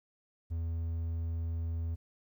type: tone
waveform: triangle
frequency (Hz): 82.7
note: E2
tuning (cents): +6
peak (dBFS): -30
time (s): 0.5-1.96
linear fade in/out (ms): 20
effects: 12-bit